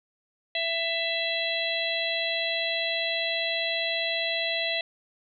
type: harmonic tone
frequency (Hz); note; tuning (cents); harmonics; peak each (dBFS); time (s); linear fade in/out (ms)
665; E5; +15; 1 / 3 / 4 / 5 / 6; -32 / -32 / -32 / -32 / -32; 0.55-4.81; 2
effects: none